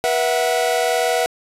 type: chord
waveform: 45% pulse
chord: B suspended fourth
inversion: none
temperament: equal with one note detuned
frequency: 484.8 / 659.3 / 740 Hz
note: B4 / E5 / F#5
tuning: -32 / 0 / 0 cents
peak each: -21 dBFS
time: 0.04-1.26 s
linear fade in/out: 0 ms
effects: resampled to 32000 Hz + 7-bit